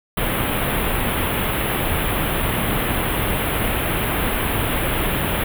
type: band-stop noise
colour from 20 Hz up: pink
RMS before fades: -21 dBFS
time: 0.17-5.44 s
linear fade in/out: 5 ms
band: 3400 to 10000 Hz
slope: 48 dB/octave
effects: none